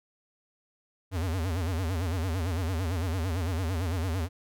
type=tone with vibrato; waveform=square; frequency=87.31 Hz; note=F2; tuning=in tune; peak=-28 dBFS; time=1.11-4.29 s; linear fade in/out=50 ms; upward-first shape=sine; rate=8.9 Hz; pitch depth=180 cents each way; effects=none